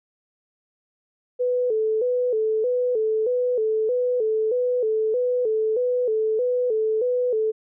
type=tone with vibrato; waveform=sine; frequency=465.7 Hz; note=A#4; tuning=2 cents flat; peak=-19 dBFS; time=1.39-7.52 s; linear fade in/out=20 ms; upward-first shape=square; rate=1.6 Hz; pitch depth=110 cents each way; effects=none